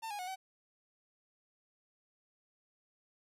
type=tone with pitch steps; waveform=45% pulse; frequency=898 / 824 / 731 / 760 Hz; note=A5 / G#5 / F#5 / F#5; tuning=+35 / -14 / -21 / +46 cents; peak=-39 dBFS; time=0.02-0.36 s; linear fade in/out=20 ms; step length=85 ms; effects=resampled to 32000 Hz + 13-bit